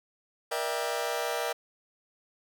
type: chord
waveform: sawtooth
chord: E half-diminished seventh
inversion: second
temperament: just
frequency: 474.7 / 593.3 / 659.3 / 791.1 Hz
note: Bb4 / D5 / E5 / G5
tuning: +31 / +18 / 0 / +16 cents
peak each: -30 / -31 / -31 / -32 dBFS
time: 0.51-1.53 s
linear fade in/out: 10 ms
effects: none